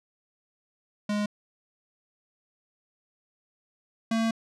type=tone pair in turn; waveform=square; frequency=207.7 / 225.7 Hz; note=G#3 / A3; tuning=0 / +44 cents; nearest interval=minor second; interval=144 cents; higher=second; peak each=-26 / -24 dBFS; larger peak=second; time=1.09-1.26 / 4.11-4.31 s; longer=second; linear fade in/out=5 ms; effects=low-pass 7000 Hz 12 dB/octave